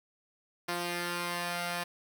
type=tone pair together; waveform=5% pulse; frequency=174.35 / 349.2 Hz; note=F3 / F4; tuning=-3 / 0 cents; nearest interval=octave; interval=1203 cents; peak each=-23 / -25 dBFS; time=0.68-1.84 s; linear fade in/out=10 ms; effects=none